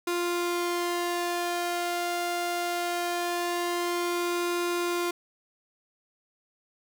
sawtooth tone with flanger, 349.2 Hz, F4, in tune, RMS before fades -29 dBFS, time 0.07-5.11 s, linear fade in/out 5 ms, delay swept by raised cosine 0.8 to 1.42 ms, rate 0.22 Hz, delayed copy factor +0.5, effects none

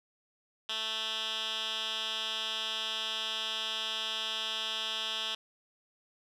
10% pulse tone with band-pass filter, 220 Hz, A3, in tune, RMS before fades -35 dBFS, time 0.69-5.35 s, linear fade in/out 5 ms, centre 3300 Hz, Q 3.1, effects none

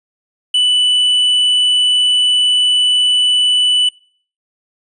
sine tone with tanh clipping, 2979 Hz, F#7, 11 cents sharp, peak -11 dBFS, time 0.54-3.89 s, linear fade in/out 5 ms, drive 5 dB, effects noise-tail reverb RT60 0.5 s tail -24 dB re dry + resampled to 24000 Hz

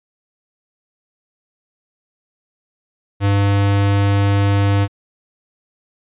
square tone, 100.1 Hz, G2, 37 cents sharp, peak -13 dBFS, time 3.2-4.88 s, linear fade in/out 50 ms, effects resampled to 8000 Hz

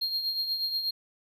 triangle tone with tremolo, 4226 Hz, C8, 16 cents sharp, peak -24 dBFS, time 0.01-0.91 s, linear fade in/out 10 ms, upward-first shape triangle, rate 8.3 Hz, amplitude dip 60%, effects none

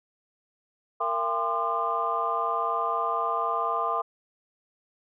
sine tone cluster, 462.3 / 678 / 799 / 1040 / 1204 Hz, A#4 / E5 / G5 / C6 / D6, -14 / +49 / +33 / -11 / +43 cents, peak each -34 / -31 / -34 / -29 / -28 dBFS, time 1-4.02 s, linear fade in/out 10 ms, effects tanh soft clip ceiling -13 dBFS

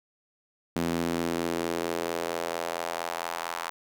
sawtooth tone with high-pass filter sweep, 84.4 Hz, E2, 41 cents sharp, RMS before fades -31 dBFS, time 0.76-3.7 s, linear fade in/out 0 ms, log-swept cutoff 220 to 1000 Hz, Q 1.7, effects none

